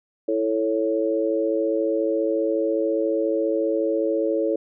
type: chord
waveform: sine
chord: A major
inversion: second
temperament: equal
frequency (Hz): 329.6 / 440 / 554.4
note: E4 / A4 / C#5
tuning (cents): 0 / 0 / 0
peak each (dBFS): -24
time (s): 0.28-4.56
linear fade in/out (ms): 5
effects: none